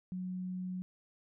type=tone; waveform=sine; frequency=183.5 Hz; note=F#3; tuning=14 cents flat; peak=-36 dBFS; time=0.12-0.82 s; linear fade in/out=0 ms; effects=none